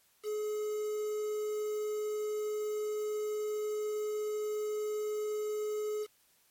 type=tone with quantisation; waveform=triangle; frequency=423.9 Hz; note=G#4; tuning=35 cents sharp; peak=-30 dBFS; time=0.23-6.07 s; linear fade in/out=50 ms; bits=8; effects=white hiss -68 dBFS RMS until 6.5 s + MP3 64 kbps